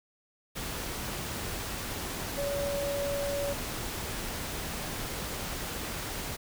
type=tone in noise; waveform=sine; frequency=566 Hz; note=C#5; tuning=36 cents sharp; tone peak=-30 dBFS; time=2.37-3.54 s; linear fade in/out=20 ms; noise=pink; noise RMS=-36 dBFS; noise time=0.55-6.37 s; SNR=+3 dB; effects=none